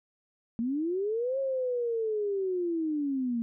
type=linear two-way sweep; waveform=sine; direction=up then down; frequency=222.2 to 546 to 226.6 Hz; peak=-27 dBFS; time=0.59-3.42 s; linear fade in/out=0 ms; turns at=1.39 s; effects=none